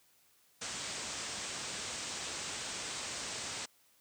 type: low-pass noise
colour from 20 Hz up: white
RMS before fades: -41 dBFS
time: 0.61-3.66 s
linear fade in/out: 10 ms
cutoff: 8600 Hz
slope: 96 dB/octave
effects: white hiss -68 dBFS RMS until 4 s + high-pass 60 Hz 12 dB/octave